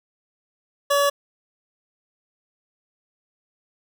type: tone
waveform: 25% pulse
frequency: 568 Hz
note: C#5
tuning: 42 cents sharp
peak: -13 dBFS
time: 0.9-1.1 s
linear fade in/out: 10 ms
effects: 8-bit